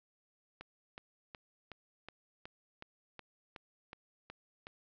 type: click train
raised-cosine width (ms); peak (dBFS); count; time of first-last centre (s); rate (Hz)
0.3; -30; 12; 0.61-4.669; 2.71
effects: low-pass 5000 Hz 12 dB/octave